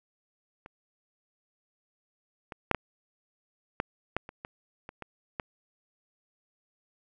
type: clicks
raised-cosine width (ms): 0.5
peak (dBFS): -30 / -24 / -7 / -12 / -12 / -13 / -27 / -23 / -26 / -24 / -17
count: 11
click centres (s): 0.661 / 2.522 / 2.713 / 2.747 / 3.801 / 4.166 / 4.291 / 4.449 / 4.891 / 5.023 / 5.398
effects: none